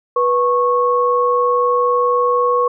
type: tone pair together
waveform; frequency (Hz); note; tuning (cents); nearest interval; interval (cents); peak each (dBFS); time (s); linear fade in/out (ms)
sine; 489.5 / 1099; B4 / C#6; -15 / -15; octave + major second; 1400; -15; 0.16-2.68; 5
effects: none